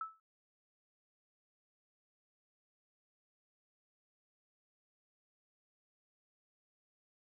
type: tone with exponential decay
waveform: sine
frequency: 1309 Hz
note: E6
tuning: 13 cents flat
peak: -34 dBFS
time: 0.01-0.2 s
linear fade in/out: 2 ms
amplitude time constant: 40 ms
effects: none